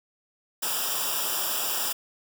white noise with comb filter, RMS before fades -28 dBFS, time 0.62-1.93 s, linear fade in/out 10 ms, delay 0.47 ms, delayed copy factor -0.9, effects none

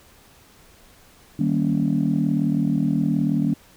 sine chord, Eb dominant seventh, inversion none, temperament just, 155.56 / 194.45 / 233.3 / 280 Hz, Eb3 / G3 / Bb3 / Db4, 0 / -14 / +2 / +18 cents, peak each -23 dBFS, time 1.39-3.54 s, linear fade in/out 5 ms, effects tanh soft clip ceiling -10 dBFS + pink hiss -52 dBFS RMS until 3.76 s

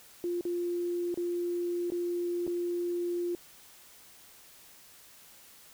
sine tone with dropouts, 349.2 Hz, F4, in tune, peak -29 dBFS, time 0.24-3.35 s, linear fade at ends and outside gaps 1 ms, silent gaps 0.41-0.452 / 1.143-1.174 / 1.902-1.92 / 2.467-2.476 s, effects white hiss -55 dBFS RMS until 5.73 s

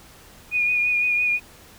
sine tone with vibrato, 2452 Hz, D#7, 26 cents flat, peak -18 dBFS, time 0.51-1.4 s, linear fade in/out 50 ms, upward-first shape triangle, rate 5.9 Hz, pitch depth 29 cents each way, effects pink hiss -48 dBFS RMS until 1.78 s

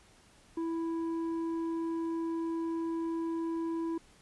square tone with low-pass filter, 329.9 Hz, E4, 1 cent sharp, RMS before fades -34 dBFS, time 0.57-3.98 s, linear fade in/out 5 ms, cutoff 690 Hz, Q 3, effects pink hiss -61 dBFS RMS until 4.21 s + resampled to 24000 Hz

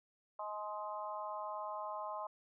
harmonic tone with a mistuned harmonic, 209.3 Hz, G#3, 14 cents sharp, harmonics 3 / 4 / 5 / 6, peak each -45 / -45 / -43 / -50 dBFS, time 0.39-2.27 s, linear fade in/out 5 ms, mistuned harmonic 4, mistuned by +16 cents, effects none

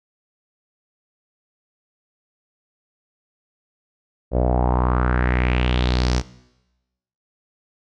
sawtooth tone with low-pass filter sweep, 61.74 Hz, B1, in tune, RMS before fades -19 dBFS, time 4.31-6.23 s, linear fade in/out 50 ms, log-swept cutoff 550 to 6000 Hz, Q 3.6, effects noise-tail reverb RT60 1.0 s tail -19 dB re dry

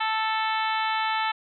harmonic tone, 440 Hz, A4, in tune, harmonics 2 / 3 / 4 / 5 / 6 / 7 / 8 / 9, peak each -26 / -30 / -32 / -34 / -36 / -37 / -38 / -39 dBFS, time 0-1.32 s, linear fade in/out 10 ms, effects none

